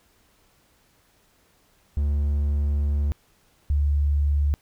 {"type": "tone pair in turn", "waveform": ["triangle", "sine"], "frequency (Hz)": [72.3, 72.3], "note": ["D2", "D2"], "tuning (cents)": [-27, -27], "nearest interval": "unison", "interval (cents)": 0, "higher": "neither", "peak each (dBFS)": -18, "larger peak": "neither", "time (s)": [[1.97, 3.12], [3.7, 4.54]], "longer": "first", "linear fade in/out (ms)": 0, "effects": ["pink hiss -62 dBFS RMS until 4.61 s"]}